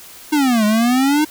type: exponential two-way sweep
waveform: square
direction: down then up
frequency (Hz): 311.1 to 207.7 to 311.1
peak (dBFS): -13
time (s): 0.32-1.25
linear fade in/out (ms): 10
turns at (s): 0.65
effects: white hiss -39 dBFS RMS until 1.3 s